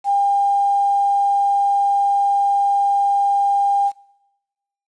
sine tone with quantisation, 802 Hz, G5, 39 cents sharp, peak -14 dBFS, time 0.04-3.92 s, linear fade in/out 50 ms, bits 7, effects noise-tail reverb RT60 1.0 s tail -22 dB re dry + resampled to 22050 Hz

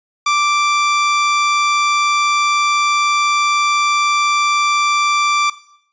sawtooth tone, 1174 Hz, D6, 1 cent flat, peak -9 dBFS, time 0.26-5.5 s, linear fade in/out 5 ms, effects noise-tail reverb RT60 0.7 s tail -17 dB re dry + resampled to 16000 Hz

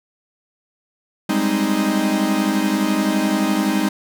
45% pulse chord, Ab major seventh, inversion third, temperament equal, 196 / 207.7 / 261.6 / 311.1 Hz, G3 / Ab3 / C4 / Eb4, 0 / 0 / 0 / 0 cents, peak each -24 / -21 / -24 / -21 dBFS, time 1.29-3.89 s, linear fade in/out 5 ms, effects none

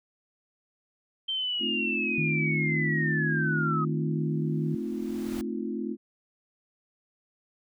sine linear sweep, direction down, 3136 to 1244.5 Hz, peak -27 dBFS, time 1.28-3.85 s, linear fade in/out 10 ms
sine chord, F dominant seventh, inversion first, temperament equal, 220 / 261.6 / 311.1 / 349.2 Hz, A3 / C4 / Eb4 / F4, 0 / 0 / 0 / 0 cents, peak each -33 / -35 / -38 / -35 dBFS, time 1.59-5.97 s, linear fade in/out 50 ms
sine tone, 155.2 Hz, D#3, 4 cents flat, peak -27 dBFS, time 2.18-4.75 s, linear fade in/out 2 ms
pink noise with exponential growth, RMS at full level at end -41 dBFS, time 4.12-5.41 s, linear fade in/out 0 ms, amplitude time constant 280 ms
effects none

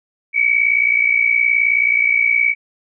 sine tone pair together, 2241 / 2300 Hz, C#7 / D7, +18 / -37 cents, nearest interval unison, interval 45 cents, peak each -15 dBFS, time 0.33-2.55 s, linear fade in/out 50 ms, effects none

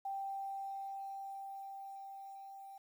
sine tone with level ramp, 784 Hz, G5, in tune, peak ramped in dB -37 to -49 dBFS, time 0.05-2.78 s, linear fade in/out 5 ms, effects 11-bit

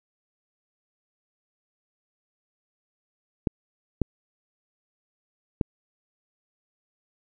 clicks, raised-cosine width 3 ms, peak -9 dBFS, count 3, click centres 3.472 / 4.017 / 5.612 s, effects none

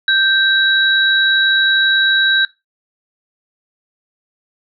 sine tone pair together, 1568 / 3885 Hz, G6 / B7, 0 / -29 cents, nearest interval octave + major third, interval 1571 cents, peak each -12 / -14 dBFS, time 0.08-2.45 s, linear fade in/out 2 ms, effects noise-tail reverb RT60 0.2 s tail -18 dB re dry

